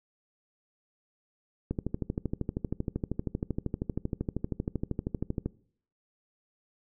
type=click train; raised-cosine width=3 ms; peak=-17 dBFS; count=49; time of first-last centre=1.71-5.46 s; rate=12.8 Hz; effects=noise-tail reverb RT60 0.6 s tail -22 dB re dry